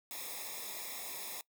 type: noise with comb filter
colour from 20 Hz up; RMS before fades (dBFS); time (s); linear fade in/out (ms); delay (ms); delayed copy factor
white; -43; 0.11-1.41; 0; 0.67; -0.9
effects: noise-tail reverb RT60 0.1 s tail -21 dB re dry